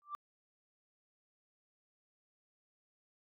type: tone with exponential growth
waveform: sine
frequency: 1176 Hz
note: D6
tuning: 2 cents sharp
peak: -34 dBFS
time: 0.02-0.15 s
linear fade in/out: 0 ms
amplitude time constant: 28 ms
effects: tanh soft clip ceiling -33 dBFS